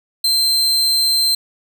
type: tone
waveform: 40% pulse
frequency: 4125 Hz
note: C8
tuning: 25 cents flat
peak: -12 dBFS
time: 0.24-1.35 s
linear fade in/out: 5 ms
effects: none